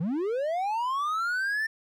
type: linear sweep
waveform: triangle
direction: up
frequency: 145.5 to 1802 Hz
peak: -24 dBFS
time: 0-1.67 s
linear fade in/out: 10 ms
effects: none